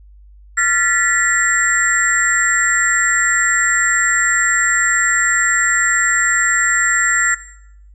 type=tone cluster; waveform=sine; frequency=1378 / 1756 / 1947 / 7440 Hz; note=F6 / A6 / B6 / A#8; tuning=-24 / -4 / -25 / -4 cents; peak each=-18 dBFS; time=0.57-7.35 s; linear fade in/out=10 ms; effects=noise-tail reverb RT60 0.7 s tail -17 dB re dry + added 50 Hz sine -40 dBFS peak until 7.94 s